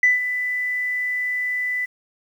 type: tone with ADSR envelope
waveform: sine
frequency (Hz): 1992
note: B6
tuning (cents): +14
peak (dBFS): -10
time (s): 0.03-1.86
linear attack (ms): 3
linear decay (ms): 160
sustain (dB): -11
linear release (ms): 16
effects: tanh soft clip ceiling -7 dBFS + 8-bit